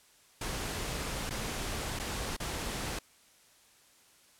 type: noise with dropouts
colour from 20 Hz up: pink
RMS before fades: -36 dBFS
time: 0.41-2.99 s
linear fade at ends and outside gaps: 5 ms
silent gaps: 1.296-1.306 / 1.991-1.996 / 2.366-2.4 s
effects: white hiss -62 dBFS RMS until 4.39 s + low-pass 11000 Hz 12 dB/octave